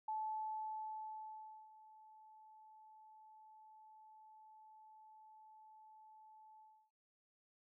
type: tone with ADSR envelope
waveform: sine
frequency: 868 Hz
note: A5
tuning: 24 cents flat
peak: -38 dBFS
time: 0.08-6.91 s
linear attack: 5 ms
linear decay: 1600 ms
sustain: -21 dB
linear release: 310 ms
effects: none